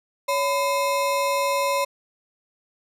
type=ring-modulated tone; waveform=square; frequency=784 Hz; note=G5; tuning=in tune; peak=-18 dBFS; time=0.28-1.85 s; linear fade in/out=10 ms; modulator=224 Hz; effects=resampled to 32000 Hz